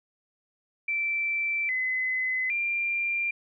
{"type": "tone with pitch steps", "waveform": "sine", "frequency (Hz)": [2336, 2030, 2382], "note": ["D7", "B6", "D7"], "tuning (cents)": [-10, 47, 24], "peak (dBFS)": -25, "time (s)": [0.88, 3.31], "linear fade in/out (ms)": 5, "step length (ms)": 810, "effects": []}